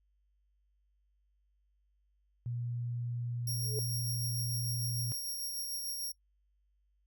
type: tone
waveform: sine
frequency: 120 Hz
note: B2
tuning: 49 cents flat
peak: -34 dBFS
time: 2.46-5.12 s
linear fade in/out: 0 ms
type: tone with tremolo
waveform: 10% pulse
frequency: 5588 Hz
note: F8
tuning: in tune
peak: -29 dBFS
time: 3.47-6.12 s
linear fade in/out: 5 ms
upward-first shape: triangle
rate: 6.7 Hz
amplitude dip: 35%
type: tone with exponential growth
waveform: sine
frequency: 428.7 Hz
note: A4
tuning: 45 cents flat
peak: -32 dBFS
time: 3.57-3.79 s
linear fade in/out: 1 ms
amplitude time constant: 47 ms
effects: noise-tail reverb RT60 0.1 s tail -22 dB re dry + added 50 Hz sine -70 dBFS peak until 7.06 s